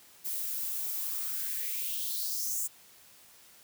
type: noise with high-pass filter sweep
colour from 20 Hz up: violet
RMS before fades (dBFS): -34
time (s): 0.24-2.68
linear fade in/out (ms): 20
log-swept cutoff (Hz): 320 to 7800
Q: 4
effects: white hiss -57 dBFS RMS until 3.63 s + high-pass 60 Hz 12 dB/octave